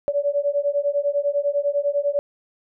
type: beating tone pair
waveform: sine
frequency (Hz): 568 / 578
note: C#5 / D5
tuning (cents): +42 / -28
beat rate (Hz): 10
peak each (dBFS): -22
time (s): 0.08-2.19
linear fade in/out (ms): 0
effects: none